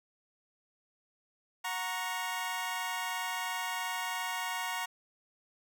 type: chord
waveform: 20% pulse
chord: F# major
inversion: none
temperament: equal with one note detuned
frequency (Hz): 731.5 / 932.3 / 1108.7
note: F#5 / A#5 / C#6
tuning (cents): -20 / 0 / 0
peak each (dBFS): -35 / -31 / -35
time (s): 1.64-4.86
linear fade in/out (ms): 10
effects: none